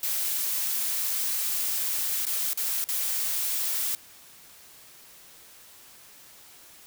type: noise with dropouts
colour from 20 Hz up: blue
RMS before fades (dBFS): -28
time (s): 0.03-3.95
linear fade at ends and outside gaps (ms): 1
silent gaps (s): 2.253-2.267 / 2.533-2.574 / 2.841-2.888
effects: white hiss -51 dBFS RMS until 6.86 s